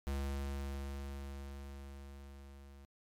square tone with level ramp, 69.3 Hz, C#2, in tune, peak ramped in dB -35 to -54 dBFS, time 0.07-2.85 s, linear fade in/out 0 ms, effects MP3 96 kbps

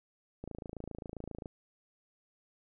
click train, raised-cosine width 2 ms, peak -28 dBFS, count 29, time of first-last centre 0.44-1.458 s, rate 27.5 Hz, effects none

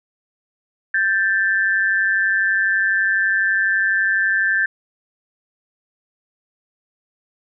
sine tone pair together, 1568 / 1760 Hz, G6 / A6, 0 / 0 cents, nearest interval major second, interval 200 cents, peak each -18 dBFS, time 0.94-4.66 s, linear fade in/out 5 ms, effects none

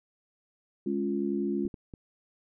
sine chord, Db major, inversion second, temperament equal, 207.7 / 277.2 / 349.2 Hz, Ab3 / Db4 / F4, 0 / 0 / 0 cents, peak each -31 / -32 / -31 dBFS, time 0.86-1.68 s, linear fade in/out 5 ms
clicks, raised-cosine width 3 ms, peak -29 dBFS, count 3, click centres 1.653 / 1.742 / 1.938 s
effects none

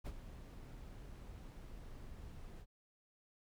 brown noise with ADSR envelope, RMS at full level -41 dBFS, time 0.04-2.66 s, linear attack 26 ms, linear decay 53 ms, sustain -10 dB, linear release 55 ms, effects none

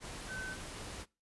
sine tone in noise, 1527 Hz, G6, 46 cents flat, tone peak -40 dBFS, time 0.27-0.57 s, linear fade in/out 50 ms, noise pink, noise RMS -45 dBFS, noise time 0-1.06 s, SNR +2 dB, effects noise-tail reverb RT60 0.3 s tail -24 dB re dry + resampled to 24000 Hz

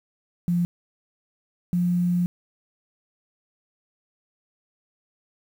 sine tone pair in turn, 174.2 / 176.53 Hz, F3 / F3, -4 / +19 cents, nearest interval unison, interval 23 cents, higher second, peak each -19 dBFS, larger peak neither, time 0.48-0.65 / 1.73-2.26 s, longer second, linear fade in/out 0 ms, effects 8-bit

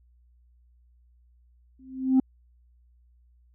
sine tone with exponential growth, 261.6 Hz, C4, in tune, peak -12 dBFS, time 1.79-2.2 s, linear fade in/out 5 ms, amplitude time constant 89 ms, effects tanh soft clip ceiling -14 dBFS + added 60 Hz sine -57 dBFS peak until 3.54 s

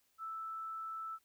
sine tone, 1318.5 Hz, E6, in tune, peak -40 dBFS, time 0.18-1.19 s, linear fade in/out 50 ms, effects white hiss -75 dBFS RMS until 1.24 s

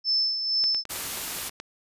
sine tone with tremolo, 5274 Hz, E8, in tune, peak -20 dBFS, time 0.04-0.84 s, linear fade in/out 50 ms, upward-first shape sine, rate 2.1 Hz, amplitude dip 55%
click train, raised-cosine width 0.2 ms, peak -20 dBFS, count 10, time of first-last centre 0.64-1.601 s, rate 9.37 Hz
white noise, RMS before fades -32 dBFS, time 0.89-1.5 s, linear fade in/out 20 ms
effects resampled to 32000 Hz

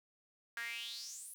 sawtooth tone with high-pass filter sweep, 233.1 Hz, A#3, in tune, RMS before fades -45 dBFS, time 0.57-1.34 s, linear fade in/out 0 ms, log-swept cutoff 1600 to 11000 Hz, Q 6.3, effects none

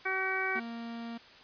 harmonic tone, 379.6 Hz, F#4, 44 cents sharp, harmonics 1 / 2 / 3 / 4 / 5 / 6, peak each -38 / -39 / -39 / -34 / -39 / -34 dBFS, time 0.05-0.6 s, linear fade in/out 10 ms
45% pulse tone, 232.5 Hz, A#3, 4 cents flat, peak -38 dBFS, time 0.55-1.18 s, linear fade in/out 10 ms
effects white hiss -54 dBFS RMS until 1.43 s + resampled to 11025 Hz

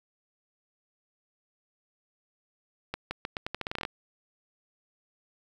accelerating click train, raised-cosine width 0.3 ms, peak -16 dBFS, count 14, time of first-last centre 2.94-3.851 s, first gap 170 ms, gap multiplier 0.83, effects 8-bit

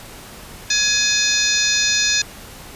harmonic tone with a mistuned harmonic, 840 Hz, G#5, 19 cents sharp, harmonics 2 / 3 / 4 / 5 / 6 / 7 / 8, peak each -23 / -23 / -23 / -23 / -23 / -23 / -23 dBFS, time 0.7-2.22 s, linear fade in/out 5 ms, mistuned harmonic 4, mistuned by +110 cents, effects pink hiss -38 dBFS RMS until 2.75 s + resampled to 32000 Hz

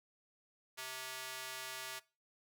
square tone with high-pass filter, 130 Hz, C3, 11 cents flat, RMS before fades -45 dBFS, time 0.77-2 s, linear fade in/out 20 ms, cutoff 1400 Hz, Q 0.62, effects noise-tail reverb RT60 0.3 s tail -21 dB re dry

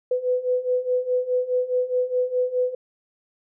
sine beating tone pair, 498.1 / 502.9 Hz, B4 / B4, +15 / +31 cents, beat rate 4.8 Hz, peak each -25 / -22 dBFS, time 0.11-2.75 s, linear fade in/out 5 ms, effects none

